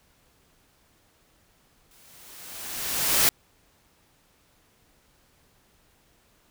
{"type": "noise with exponential growth", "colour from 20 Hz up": "white", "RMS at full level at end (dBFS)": -18, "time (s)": [1.91, 3.29], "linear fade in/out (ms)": 1, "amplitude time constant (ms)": 300, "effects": ["pink hiss -63 dBFS RMS until 6.5 s"]}